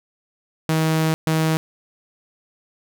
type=tone bursts at uneven times; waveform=sawtooth; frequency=159.1 Hz; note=D#3; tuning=39 cents sharp; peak=-13 dBFS; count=2; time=0.69-1.14 / 1.27-1.57 s; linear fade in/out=0 ms; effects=none